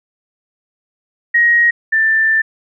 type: tone pair in turn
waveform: sine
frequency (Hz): 1885 / 1775.7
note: A#6 / A6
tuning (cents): +19 / +15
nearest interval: minor second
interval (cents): 104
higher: first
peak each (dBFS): -8 / -10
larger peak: first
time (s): 1.34-1.71 / 1.92-2.42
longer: second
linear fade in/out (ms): 10
effects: none